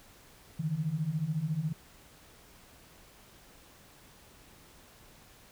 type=beating tone pair; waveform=sine; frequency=146.83 / 160.83 Hz; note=D3 / E3; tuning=0 / -42 cents; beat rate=14 Hz; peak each=-34 / -31 dBFS; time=0.59-1.73 s; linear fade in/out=10 ms; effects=pink hiss -57 dBFS RMS until 5.51 s